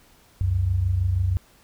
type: tone pair together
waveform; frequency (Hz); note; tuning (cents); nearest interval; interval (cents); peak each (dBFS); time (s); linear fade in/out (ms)
sine; 67 / 93.24; C2 / F#2; +42 / +14; tritone; 572; -26 / -20; 0.41-1.37; 0
effects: pink hiss -56 dBFS RMS until 1.63 s